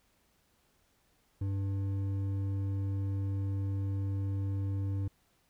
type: tone with hard clipping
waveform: sine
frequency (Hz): 98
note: G2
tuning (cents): 0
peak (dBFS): -32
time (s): 1.41-5.08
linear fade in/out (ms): 5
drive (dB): 7
effects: pink hiss -71 dBFS RMS until 5.49 s